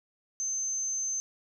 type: tone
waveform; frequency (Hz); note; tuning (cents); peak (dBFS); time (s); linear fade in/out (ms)
sine; 6240; G8; -9; -29; 0.4-1.2; 0
effects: none